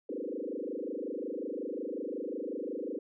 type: tone with frequency modulation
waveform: sine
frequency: 390 Hz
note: G4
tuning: 9 cents flat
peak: -34 dBFS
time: 0.09-2.99 s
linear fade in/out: 5 ms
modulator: 25.5 Hz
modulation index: 5
effects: none